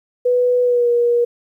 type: tone with pitch glide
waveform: sine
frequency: 493.8 to 477.3 Hz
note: B4 to A#4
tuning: 0 to +41 cents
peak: -12 dBFS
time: 0.25-1.25 s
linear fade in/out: 10 ms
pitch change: -59 cents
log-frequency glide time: 0.63-0.89 s
effects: 9-bit